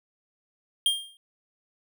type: tone with exponential decay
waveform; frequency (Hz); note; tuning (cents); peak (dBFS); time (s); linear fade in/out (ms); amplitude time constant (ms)
square; 3208; G7; +39; -18; 0.86-1.17; 1; 67
effects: none